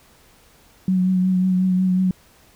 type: tone with vibrato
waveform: sine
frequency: 185 Hz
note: F#3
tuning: in tune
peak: -15 dBFS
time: 0.88-2.11 s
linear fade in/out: 2 ms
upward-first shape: triangle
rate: 5.5 Hz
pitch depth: 29 cents each way
effects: pink hiss -53 dBFS RMS until 2.55 s